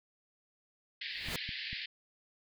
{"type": "band-pass noise", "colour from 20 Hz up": "pink", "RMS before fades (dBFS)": -41, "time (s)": [1.01, 1.86], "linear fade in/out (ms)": 5, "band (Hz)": [1700, 4800], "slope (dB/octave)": 96}
{"type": "noise with exponential growth", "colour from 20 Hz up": "pink", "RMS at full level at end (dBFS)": -35, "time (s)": [1.1, 1.36], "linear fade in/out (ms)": 1, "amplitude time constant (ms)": 56}
{"type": "clicks", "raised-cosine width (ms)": 5, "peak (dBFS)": [-30, -32, -33], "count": 3, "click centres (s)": [1.286, 1.491, 1.73]}
{"effects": []}